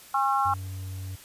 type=harmonic tone; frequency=271 Hz; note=C#4; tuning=39 cents flat; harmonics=3 / 4 / 5; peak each=-25 / -26 / -27 dBFS; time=0.14-0.54 s; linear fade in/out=5 ms
type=tone; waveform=triangle; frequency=94.3 Hz; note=F#2; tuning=33 cents sharp; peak=-31 dBFS; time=0.45-1.16 s; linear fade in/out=10 ms
effects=white hiss -49 dBFS RMS until 1.24 s + resampled to 32000 Hz